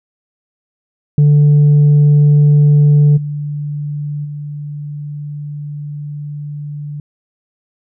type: tone with level steps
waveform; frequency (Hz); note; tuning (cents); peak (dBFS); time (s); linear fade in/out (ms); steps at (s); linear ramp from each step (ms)
sine; 146.83; D3; 0; -3 / -18 / -22; 1.18-7; 2; 3.16 / 4.24; 20
effects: tanh soft clip ceiling -4 dBFS